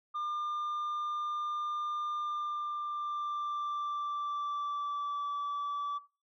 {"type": "tone with pitch glide", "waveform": "sine", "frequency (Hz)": [1200, 1154.4], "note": ["D6", "D6"], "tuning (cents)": [37, -30], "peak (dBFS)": -30, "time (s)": [0.14, 5.99], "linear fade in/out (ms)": 20, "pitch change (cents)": -67, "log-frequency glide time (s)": [2.16, 5.3], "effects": ["noise-tail reverb RT60 0.3 s tail -17 dB re dry", "tanh soft clip ceiling -32 dBFS"]}